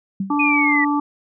sine tone with exponential decay, 193.9 Hz, G3, 19 cents flat, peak -17 dBFS, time 0.2-0.43 s, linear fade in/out 5 ms, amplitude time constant 48 ms
harmonic tone, 291.2 Hz, D4, 15 cents flat, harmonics 1 / 3 / 4, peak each -18 / -23 / -24 dBFS, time 0.3-1 s, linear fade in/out 5 ms
sine linear sweep, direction down, 2507 to 1930 Hz, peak -16 dBFS, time 0.39-0.85 s, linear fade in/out 10 ms
effects none

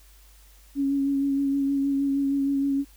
sine tone with vibrato, 277.2 Hz, C#4, in tune, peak -21 dBFS, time 0.75-2.85 s, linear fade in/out 50 ms, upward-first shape sine, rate 6.4 Hz, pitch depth 21 cents each way, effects added 50 Hz sine -51 dBFS peak until 2.96 s + white hiss -57 dBFS RMS until 2.96 s

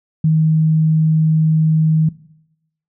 sine tone, 157.8 Hz, D#3, 25 cents sharp, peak -10 dBFS, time 0.24-2.09 s, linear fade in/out 5 ms, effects noise-tail reverb RT60 0.8 s tail -19 dB re dry

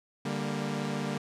sawtooth chord, G minor, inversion second, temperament equal with one note detuned, 146.83 / 197.93 / 233.1 Hz, D3 / G3 / Bb3, 0 / +17 / 0 cents, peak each -31 dBFS, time 0.25-1.18 s, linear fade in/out 5 ms, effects low-pass 8000 Hz 12 dB/octave

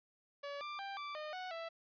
sawtooth tone with pitch steps, 569 / 1184 / 790 / 1167 / 610 / 738 / 662 Hz, C#5 / D6 / G5 / D6 / D#5 / F#5 / E5, +45 / +14 / +13 / -11 / -34 / -5 / +7 cents, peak -38 dBFS, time 0.43-1.69 s, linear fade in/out 10 ms, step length 180 ms, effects resampled to 11025 Hz

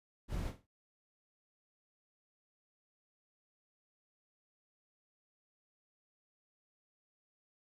brown noise with echo, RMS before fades -38 dBFS, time 0.28-0.53 s, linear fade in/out 50 ms, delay 47 ms, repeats 3, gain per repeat -11 dB, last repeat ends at 0.671 s, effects resampled to 32000 Hz

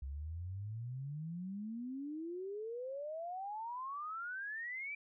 sine exponential sweep, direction up, 65.41 to 2357 Hz, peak -40 dBFS, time 0.02-4.95 s, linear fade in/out 5 ms, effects none

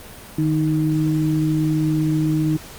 sine tone pair together, 153.6 / 312.2 Hz, D#3 / D#4, -22 / +6 cents, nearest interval octave, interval 1228 cents, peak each -19 dBFS, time 0.38-2.57 s, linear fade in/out 5 ms, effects pink hiss -39 dBFS RMS until 2.78 s + Opus 32 kbps

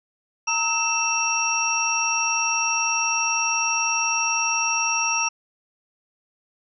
sine tone cluster, 916 / 1294 / 2674 / 5640 Hz, A#5 / E6 / E7 / F8, -31 / -32 / +24 / +16 cents, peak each -27 / -29 / -24 / -24 dBFS, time 0.47-5.29 s, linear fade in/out 10 ms, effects none

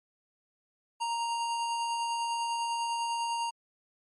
square tone with tremolo, 932.3 Hz, A#5, in tune, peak -29 dBFS, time 1-3.51 s, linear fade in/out 20 ms, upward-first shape triangle, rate 10 Hz, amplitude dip 25%, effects MP3 48 kbps

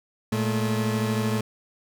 30% pulse tone pair together, 114.21 / 215.6 Hz, A#2 / A3, -35 / -35 cents, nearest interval major seventh, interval 1100 cents, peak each -23 dBFS, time 0.32-1.41 s, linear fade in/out 5 ms, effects none

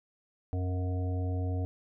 harmonic tone with a mistuned harmonic, 91 Hz, F#2, 28 cents flat, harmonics 1 / 3 / 5 / 7 / 8, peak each -29 / -39 / -43 / -46 / -47 dBFS, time 0.53-1.65 s, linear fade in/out 0 ms, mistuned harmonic 5, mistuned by +26 cents, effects none

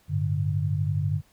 sine chord, G suspended second, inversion none, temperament just, 98 / 110.25 / 147 Hz, G2 / A2 / D3, 0 / +4 / +2 cents, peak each -26 / -32 / -26 dBFS, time 0.08-1.22 s, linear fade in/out 50 ms, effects pink hiss -62 dBFS RMS until 1.32 s

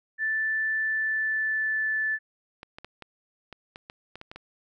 sine tone with pitch glide, 1760 to 1748.9 Hz, A6 to A6, 0 to -11 cents, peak -24 dBFS, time 0.18-2.19 s, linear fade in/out 50 ms, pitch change -11 cents, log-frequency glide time 0.8-1.93 s
clicks, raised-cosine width 0.3 ms, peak -25 dBFS, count 11, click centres 2.631 / 2.785 / 2.846 / 3.023 / 3.527 / 3.759 / 3.899 / 4.156 / 4.214 / 4.315 / 4.36 s
effects none

